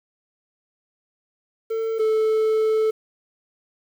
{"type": "tone pair in turn", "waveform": "triangle", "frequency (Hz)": [448.1, 437.6], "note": ["A4", "A4"], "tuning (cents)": [32, -9], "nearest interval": "unison", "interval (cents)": 41, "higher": "first", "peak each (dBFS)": [-20, -15], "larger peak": "second", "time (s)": [[1.7, 1.99], [1.99, 2.91]], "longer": "second", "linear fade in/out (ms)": 10, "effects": ["8-bit"]}